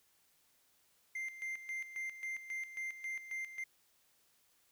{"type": "tone with tremolo", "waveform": "triangle", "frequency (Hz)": 2093, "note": "C7", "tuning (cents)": 0, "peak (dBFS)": -36, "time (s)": [1.15, 3.64], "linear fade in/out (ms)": 5, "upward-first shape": "square", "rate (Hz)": 3.7, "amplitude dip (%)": 70, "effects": ["white hiss -72 dBFS RMS until 4.71 s"]}